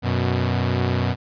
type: tone pair together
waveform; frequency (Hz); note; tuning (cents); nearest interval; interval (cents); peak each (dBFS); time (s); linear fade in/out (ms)
sawtooth; 92.56 / 122.8; F#2 / B2; +1 / -9; perfect fourth; 490; -18; 0.02-1.16; 50
effects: resampled to 11025 Hz